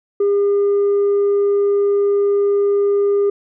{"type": "tone with tanh clipping", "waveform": "sine", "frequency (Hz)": 403.8, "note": "G#4", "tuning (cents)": -49, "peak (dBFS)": -13, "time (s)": [0.2, 3.3], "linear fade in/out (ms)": 5, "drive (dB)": 1, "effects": []}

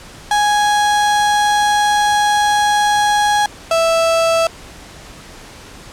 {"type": "tone pair in turn", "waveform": "35% pulse", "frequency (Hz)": [830.6, 659.7], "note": ["G#5", "E5"], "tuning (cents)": [0, 1], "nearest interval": "major third", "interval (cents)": 399, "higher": "first", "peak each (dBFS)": -10, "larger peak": "neither", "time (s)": [[0.31, 3.46], [3.71, 4.47]], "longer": "first", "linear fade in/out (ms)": 2, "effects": ["pink hiss -37 dBFS RMS until 5.92 s", "low-pass 9000 Hz 12 dB/octave"]}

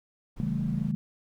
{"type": "noise", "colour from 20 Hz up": "brown", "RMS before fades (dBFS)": -44, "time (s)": [0.36, 0.92], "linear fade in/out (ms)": 10}
{"type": "chord", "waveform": "sine", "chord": "A dominant seventh", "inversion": "first", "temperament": "equal", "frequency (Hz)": [138.59, 164.81, 196, 220], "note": ["C#3", "E3", "G3", "A3"], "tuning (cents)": [0, 0, 0, 0], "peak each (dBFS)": -32, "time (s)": [0.4, 0.95], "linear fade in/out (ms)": 0}
{"effects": []}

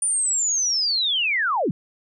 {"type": "linear sweep", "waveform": "sine", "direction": "down", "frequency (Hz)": [9390, 126.5], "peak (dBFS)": -19, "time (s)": [0.02, 1.71], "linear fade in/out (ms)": 2, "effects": []}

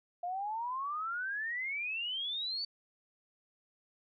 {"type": "exponential sweep", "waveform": "sine", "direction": "up", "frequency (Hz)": [691, 4581], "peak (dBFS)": -34, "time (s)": [0.23, 2.65], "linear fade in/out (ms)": 5, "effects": []}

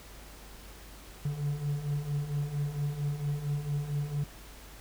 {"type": "beating tone pair", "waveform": "triangle", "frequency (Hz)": [141.9, 146.3], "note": ["C#3", "D3"], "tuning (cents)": [41, -6], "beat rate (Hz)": 4.4, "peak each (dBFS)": [-34, -29], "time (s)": [1.25, 4.24], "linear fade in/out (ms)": 5, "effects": ["added 50 Hz sine -49 dBFS peak until 4.8 s", "pink hiss -51 dBFS RMS until 4.8 s"]}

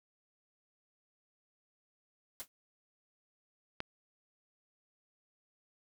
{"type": "noise with exponential decay", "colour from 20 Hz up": "white", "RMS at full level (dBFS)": -37, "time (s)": [2.4, 2.48], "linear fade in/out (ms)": 0, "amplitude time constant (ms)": 16}
{"type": "click", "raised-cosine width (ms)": 0.3, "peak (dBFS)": -20, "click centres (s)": 3.804}
{"effects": []}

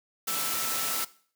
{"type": "tone in noise", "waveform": "sine", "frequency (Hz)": 1326, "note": "E6", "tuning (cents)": 10, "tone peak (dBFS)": -37, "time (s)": [0.27, 1.05], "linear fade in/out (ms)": 10, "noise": "white", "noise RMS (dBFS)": -30, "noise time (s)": [0.27, 1.05], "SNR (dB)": -10, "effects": ["noise-tail reverb RT60 0.5 s tail -19 dB re dry", "high-pass 150 Hz 12 dB/octave"]}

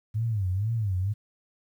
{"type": "tone with vibrato", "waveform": "sine", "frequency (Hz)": 102.8, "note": "G#2", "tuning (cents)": -17, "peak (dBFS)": -24, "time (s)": [0.14, 1.14], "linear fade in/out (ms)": 20, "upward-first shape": "sine", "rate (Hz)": 2.1, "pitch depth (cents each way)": 210, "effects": ["10-bit"]}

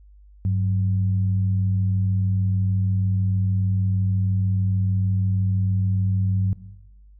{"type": "tone pair together", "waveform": "sine", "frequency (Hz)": [98.51, 184.9], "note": ["G2", "F#3"], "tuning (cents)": [9, -1], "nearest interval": "major seventh", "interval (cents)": 1090, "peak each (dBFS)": [-19, -28], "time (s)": [0.45, 6.53], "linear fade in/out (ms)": 0, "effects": ["noise-tail reverb RT60 1.0 s tail -17 dB re dry", "added 50 Hz sine -46 dBFS peak until 7.19 s"]}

